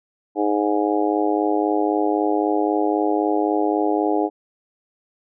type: harmonic tone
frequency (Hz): 103.83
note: G#2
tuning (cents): 0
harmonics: 3 / 4 / 5 / 6 / 7 / 8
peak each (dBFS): -21 / -23 / -27 / -29 / -25 / -26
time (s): 0.35-4.3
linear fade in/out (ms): 50
effects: none